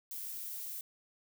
violet noise, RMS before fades -42 dBFS, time 0.11-0.81 s, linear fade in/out 2 ms, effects none

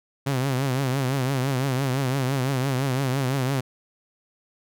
sawtooth tone with vibrato, 132.7 Hz, C3, 25 cents sharp, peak -18 dBFS, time 0.26-3.61 s, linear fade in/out 10 ms, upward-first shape triangle, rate 5.9 Hz, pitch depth 120 cents each way, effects none

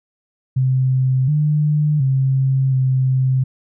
sine tone with pitch steps, 130.3 / 150.2 / 133.5 / 130.7 Hz, C3 / D3 / C3 / C3, -7 / +39 / +35 / -1 cents, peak -13 dBFS, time 0.56-3.44 s, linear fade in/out 10 ms, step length 720 ms, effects none

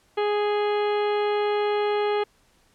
harmonic tone, 415.3 Hz, G#4, in tune, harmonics 1 / 2 / 3 / 4 / 5 / 6 / 7 / 8 / 10, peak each -22 / -28 / -34 / -39 / -38 / -41 / -42 / -41 / -47 dBFS, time 0.17-2.24 s, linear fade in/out 10 ms, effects pink hiss -62 dBFS RMS until 2.74 s + low-pass 11000 Hz 12 dB/octave

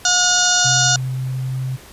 harmonic tone, 721 Hz, F#5, 45 cents flat, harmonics 1 / 2 / 4 / 5 / 6 / 7 / 8 / 9 / 10, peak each -23 / -19 / -26 / -23 / -22 / -25 / -19 / -23 / -22 dBFS, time 0.05-0.96 s, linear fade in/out 2 ms
click train, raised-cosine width 0.3 ms, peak -26 dBFS, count 10, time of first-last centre 0.24-0.883 s, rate 14 Hz
sine tone with pitch glide, 129.2 to 130.32 Hz, C3 to C3, -21 to -7 cents, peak -20 dBFS, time 0.64-1.77 s, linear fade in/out 20 ms, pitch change +14 cents, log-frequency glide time 0.85-1.53 s
effects pink hiss -42 dBFS RMS until 1.92 s + resampled to 32000 Hz

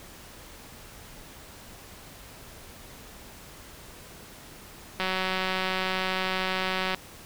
click train, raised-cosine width 0.3 ms, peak -12 dBFS, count 365, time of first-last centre 5-6.947 s, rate 187 Hz, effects pink hiss -47 dBFS RMS until 7.25 s

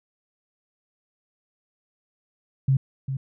sine tone with echo, 134.3 Hz, C3, 46 cents sharp, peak -16 dBFS, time 2.68-2.77 s, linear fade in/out 5 ms, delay 400 ms, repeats 1, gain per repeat -9 dB, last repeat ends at 3.17 s, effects none

